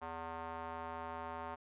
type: tone with band-pass filter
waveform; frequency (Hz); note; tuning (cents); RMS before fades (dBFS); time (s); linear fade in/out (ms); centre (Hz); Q
square; 82.41; E2; 0; -44; 0.01-1.56; 20; 950; 2.3
effects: resampled to 8000 Hz